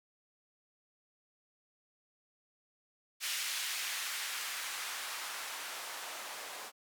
blue noise with band-pass filter sweep, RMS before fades -40 dBFS, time 3.2-6.72 s, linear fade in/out 50 ms, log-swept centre 2400 to 660 Hz, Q 0.92, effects none

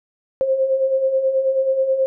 sine beating tone pair, 523.3 / 532.6 Hz, C5 / C5, 0 / +31 cents, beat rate 9.3 Hz, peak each -24 / -16 dBFS, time 0.41-2.06 s, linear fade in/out 0 ms, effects none

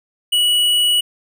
sine tone with hard clipping, 2932 Hz, F#7, 16 cents flat, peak -14 dBFS, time 0.32-1.01 s, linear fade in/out 10 ms, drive 10 dB, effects none

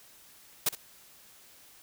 white noise with echo, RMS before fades -26 dBFS, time 0.66-0.69 s, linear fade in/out 5 ms, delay 63 ms, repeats 1, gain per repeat -14 dB, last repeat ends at 0.753 s, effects white hiss -56 dBFS RMS until 1.82 s

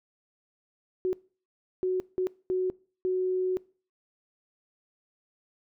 sine tone bursts at uneven times, 370 Hz, F#4, in tune, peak -24 dBFS, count 5, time 1.05-1.13 / 1.83-2 / 2.18-2.27 / 2.5-2.7 / 3.05-3.57 s, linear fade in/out 0 ms, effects noise-tail reverb RT60 0.4 s tail -23 dB re dry

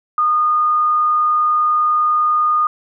sine tone, 1225 Hz, D#6, 27 cents flat, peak -12 dBFS, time 0.18-2.67 s, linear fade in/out 2 ms, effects none

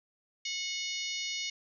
harmonic tone with a mistuned harmonic, 730 Hz, F#5, 24 cents flat, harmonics 3 / 4 / 5 / 6 / 7 / 8 / 9, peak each -39 / -40 / -41 / -42 / -42 / -43 / -44 dBFS, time 0.45-1.5 s, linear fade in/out 5 ms, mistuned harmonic 8, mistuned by -16 cents, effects none

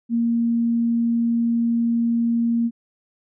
sine tone, 233.1 Hz, A#3, in tune, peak -17 dBFS, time 0.09-2.71 s, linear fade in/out 50 ms, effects none

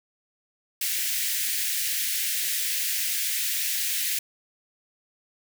white high-pass noise, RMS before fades -27 dBFS, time 0.81-4.19 s, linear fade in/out 5 ms, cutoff 1700 Hz, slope 48 dB/octave, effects none

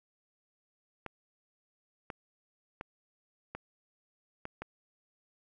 clicks, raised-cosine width 0.5 ms, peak -24 dBFS, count 6, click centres 1.063 / 2.102 / 2.811 / 3.55 / 4.454 / 4.62 s, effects none

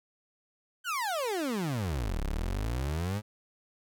30% pulse exponential two-way sweep, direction down then up, 1568 to 32.7 to 109.2 Hz, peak -27 dBFS, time 0.84-3.22 s, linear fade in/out 50 ms, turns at 2.23 s, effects none

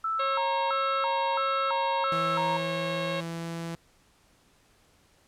sine tone with vibrato, 1109 Hz, C#6, in tune, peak -26 dBFS, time 0.04-2.57 s, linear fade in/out 5 ms, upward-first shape square, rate 1.5 Hz, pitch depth 300 cents each way
harmonic tone, 544 Hz, C#5, 33 cents flat, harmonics 1 / 2 / 3 / 4 / 5 / 6 / 7 / 8, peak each -31 / -37 / -41 / -41 / -40 / -44 / -41 / -48 dBFS, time 0.19-3.21 s, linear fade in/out 10 ms
sawtooth tone with pitch glide, 164.81 to 167.01 Hz, E3 to E3, 0 to +23 cents, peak -29 dBFS, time 2.12-3.75 s, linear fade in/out 0 ms, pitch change +23 cents, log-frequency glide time 2.42-3.44 s
effects pink hiss -63 dBFS RMS until 5.27 s + low-pass 11000 Hz 12 dB/octave

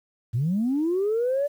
sine linear sweep, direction up, 105.4 to 587.3 Hz, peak -20 dBFS, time 0.33-1.48 s, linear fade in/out 20 ms, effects tanh soft clip ceiling -17 dBFS + 9-bit

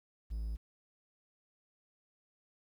triangle tone, 54.9 Hz, A1, 3 cents flat, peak -33 dBFS, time 0.3-0.57 s, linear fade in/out 20 ms, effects 11-bit

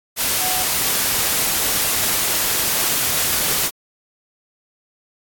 sine tone in noise, 740 Hz, F#5, in tune, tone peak -25 dBFS, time 0.39-0.66 s, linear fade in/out 50 ms, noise white, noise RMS -19 dBFS, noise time 0.16-3.71 s, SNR -9 dB, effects AAC 64 kbps

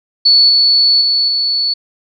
sine tone with level steps, 4435 Hz, C#8, in tune, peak -5 / -7 / -10 / -12 dBFS, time 0.25-1.74 s, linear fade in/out 10 ms, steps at 0.49 / 1.01 / 1.28 s, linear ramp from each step 5 ms, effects none

